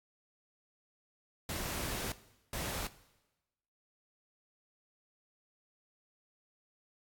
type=noise bursts at uneven times; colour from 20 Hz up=pink; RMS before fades=-38 dBFS; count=2; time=1.49-2.12 / 2.53-2.87 s; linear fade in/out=2 ms; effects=noise-tail reverb RT60 1.0 s tail -17 dB re dry + AAC 64 kbps